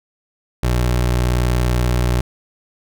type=tone; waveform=25% pulse; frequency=61 Hz; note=B1; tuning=21 cents flat; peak=-11 dBFS; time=0.63-2.21 s; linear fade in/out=5 ms; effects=none